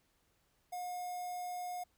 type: tone with notch filter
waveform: square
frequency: 718 Hz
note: F5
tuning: 48 cents sharp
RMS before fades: -41 dBFS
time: 0.72-1.84 s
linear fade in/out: 10 ms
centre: 2900 Hz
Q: 0.52
effects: pink hiss -75 dBFS RMS until 1.97 s